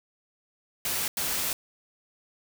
white noise bursts at uneven times, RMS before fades -29 dBFS, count 2, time 0.85-1.08 / 1.17-1.53 s, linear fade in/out 2 ms, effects none

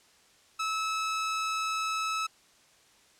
sawtooth tone, 1300 Hz, E6, 24 cents flat, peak -25 dBFS, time 0.59-2.27 s, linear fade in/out 10 ms, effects white hiss -61 dBFS RMS until 3.19 s + low-pass 8000 Hz 12 dB/octave

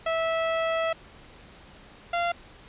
sawtooth tone pair in turn, 654 / 690.5 Hz, E5 / F5, -14 / -20 cents, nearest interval minor second, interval 94 cents, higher second, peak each -20 dBFS, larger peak neither, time 0.06-0.93 / 2.13-2.32 s, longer first, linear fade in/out 5 ms, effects pink hiss -50 dBFS RMS until 2.68 s + resampled to 8000 Hz

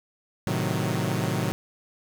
sawtooth chord, A diminished seventh, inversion none, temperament equal, 110 / 130.81 / 155.56 / 185 Hz, A2 / C3 / Eb3 / Gb3, 0 / 0 / 0 / 0 cents, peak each -26 dBFS, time 0.47-1.52 s, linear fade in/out 0 ms, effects 8-bit

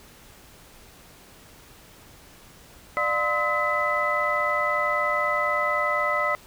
sine tone cluster, 596 / 706 / 1033 / 1284 / 2002 Hz, D5 / F5 / C6 / E6 / B6, +25 / +19 / -22 / -46 / +23 cents, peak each -27 / -33 / -30 / -25 / -26 dBFS, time 2.97-6.35 s, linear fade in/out 0 ms, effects tanh soft clip ceiling -11 dBFS + pink hiss -50 dBFS RMS until 6.46 s

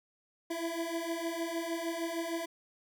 25% pulse beating tone pair, 329.6 / 336.1 Hz, E4 / E4, 0 / +34 cents, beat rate 6.5 Hz, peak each -34 / -32 dBFS, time 0.5-2.46 s, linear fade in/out 10 ms, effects none

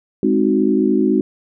sine chord, Ab dominant seventh, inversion none, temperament equal, 207.7 / 261.6 / 311.1 / 370 Hz, Ab3 / C4 / Eb4 / Gb4, 0 / 0 / 0 / 0 cents, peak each -18 dBFS, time 0.23-1.21 s, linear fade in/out 2 ms, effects none

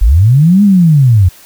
sine linear two-way sweep, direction up then down, 41.24 to 209.1 to 84.7 Hz, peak -3 dBFS, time 0.01-1.29 s, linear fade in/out 10 ms, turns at 0.63 s, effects white hiss -39 dBFS RMS until 1.45 s

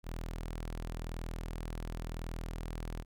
sawtooth tone, 40.92 Hz, E1, 12 cents flat, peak -34 dBFS, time 0.03-3.05 s, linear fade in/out 50 ms, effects none

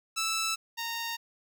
10% pulse tone pair in turn, 1318.5 / 924.8 Hz, E6 / A#5, 0 / -14 cents, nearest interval tritone, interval 614 cents, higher first, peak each -20 / -24 dBFS, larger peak first, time 0.16-0.56 / 0.77-1.17 s, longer neither, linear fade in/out 20 ms, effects none

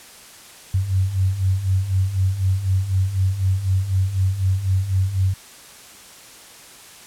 sine beating tone pair, 92.1 / 96.1 Hz, F#2 / G2, -7 / -34 cents, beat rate 4 Hz, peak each -23 / -18 dBFS, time 0.74-5.34 s, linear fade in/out 5 ms, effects white hiss -43 dBFS RMS until 7.06 s + low-pass 11000 Hz 12 dB/octave

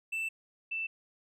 triangle / sine tone pair in turn, 2659 / 2659 Hz, E7 / E7, +14 / +14 cents, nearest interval unison, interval 0 cents, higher neither, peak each -30 / -32 dBFS, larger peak first, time 0.12-0.29 / 0.71-0.87 s, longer first, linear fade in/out 10 ms, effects none

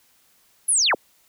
sine linear sweep, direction down, 11310 to 126.2 Hz, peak -16 dBFS, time 0.68-0.95 s, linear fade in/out 10 ms, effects white hiss -60 dBFS RMS until 1.28 s

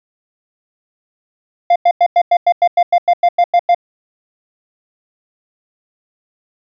triangle tone bursts, 698.5 Hz, F5, in tune, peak -5 dBFS, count 14, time 1.7-3.747 s, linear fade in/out 5 ms, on 58 ms, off 95 ms, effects resampled to 11025 Hz

